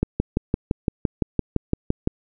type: click train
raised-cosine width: 3 ms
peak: -6 dBFS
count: 13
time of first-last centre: 0.03-2.074 s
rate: 5.87 Hz
effects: none

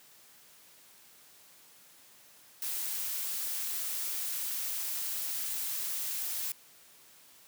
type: noise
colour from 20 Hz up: blue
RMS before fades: -35 dBFS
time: 2.62-6.52 s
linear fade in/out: 2 ms
effects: white hiss -58 dBFS RMS until 7.47 s + high-pass 100 Hz 12 dB/octave

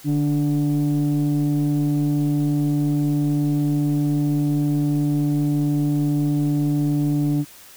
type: tone pair together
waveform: sine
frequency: 147.39 / 292.4 Hz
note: D3 / D4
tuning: +7 / -7 cents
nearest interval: octave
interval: 1186 cents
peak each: -18 dBFS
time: 0.04-7.45 s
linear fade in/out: 50 ms
effects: tanh soft clip ceiling -14 dBFS + white hiss -45 dBFS RMS until 7.76 s

